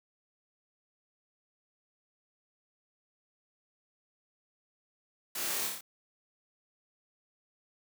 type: noise with echo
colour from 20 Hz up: white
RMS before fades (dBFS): -37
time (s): 5.35-5.67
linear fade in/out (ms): 5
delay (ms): 28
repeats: 5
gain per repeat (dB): -2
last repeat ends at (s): 5.81
effects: high-pass 200 Hz 12 dB/octave